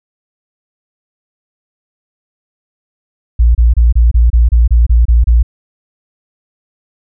sine tone bursts, 58.27 Hz, A#1, in tune, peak -3 dBFS, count 11, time 3.39-5.43 s, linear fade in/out 10 ms, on 160 ms, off 28 ms, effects tanh soft clip ceiling 0 dBFS

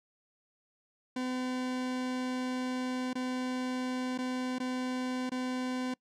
40% pulse tone with dropouts, 254.1 Hz, B3, 49 cents sharp, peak -31 dBFS, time 1.16-5.94 s, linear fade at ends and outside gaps 5 ms, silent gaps 3.132-3.153 / 4.178-4.186 / 4.585-4.6 / 5.295-5.317 s, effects noise-tail reverb RT60 0.1 s tail -24 dB re dry + low-pass 7000 Hz 12 dB/octave

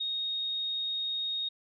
sine tone, 3729 Hz, A#7, in tune, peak -30 dBFS, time 0-1.49 s, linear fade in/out 10 ms, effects none

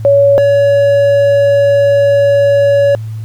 sine / triangle tone pair in turn, 562 / 564.8 Hz, C#5 / C#5, +24 / +32 cents, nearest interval unison, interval 8 cents, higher second, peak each -4 dBFS, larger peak neither, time 0.05-0.38 / 0.38-2.95 s, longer second, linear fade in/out 0 ms, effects added 110 Hz sine -19 dBFS peak until 3.24 s + pink hiss -45 dBFS RMS until 3.24 s

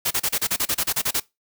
white noise bursts, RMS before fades -22 dBFS, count 13, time 0.05-1.201 s, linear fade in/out 10 ms, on 59 ms, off 32 ms, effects noise-tail reverb RT60 0.2 s tail -21 dB re dry

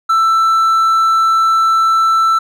triangle tone, 1329 Hz, E6, 14 cents sharp, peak -7 dBFS, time 0.09-2.39 s, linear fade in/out 10 ms, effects none

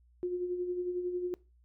sine tone with tremolo, 357.8 Hz, F4, 42 cents sharp, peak -29 dBFS, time 0.23-1.34 s, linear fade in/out 0 ms, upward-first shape sine, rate 11 Hz, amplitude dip 50%, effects noise-tail reverb RT60 0.3 s tail -23 dB re dry + added 60 Hz sine -61 dBFS peak until 1.64 s

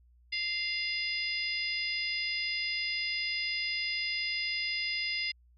harmonic tone with a mistuned harmonic, 696 Hz, F5, 6 cents flat, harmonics 3 / 4 / 5 / 6 / 7, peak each -34 / -38 / -42 / -44 / -35 dBFS, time 0.32-5.32 s, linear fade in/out 10 ms, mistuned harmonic 7, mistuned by +18 cents, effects added 60 Hz sine -59 dBFS peak until 5.57 s

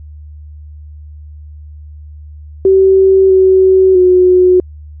sine tone with pitch steps, 383.1 / 377.5 / 365.2 Hz, G4 / F#4 / F#4, -40 / +35 / -23 cents, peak -4 dBFS, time 2.65-4.6 s, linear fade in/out 2 ms, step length 650 ms, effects added 75 Hz sine -29 dBFS peak until 5 s

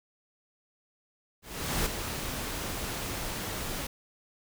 pink noise with ADSR envelope, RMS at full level -28 dBFS, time 1.42-3.87 s, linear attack 440 ms, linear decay 7 ms, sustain -7 dB, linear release 5 ms, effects none

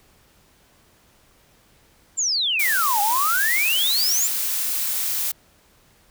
sine exponential two-way sweep, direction down then up, 7510 to 791 to 7510 Hz, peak -19 dBFS, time 2.17-4.28 s, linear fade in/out 20 ms, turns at 3.01 s
blue noise, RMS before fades -24 dBFS, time 2.59-5.32 s, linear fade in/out 10 ms
effects pink hiss -57 dBFS RMS until 6.1 s

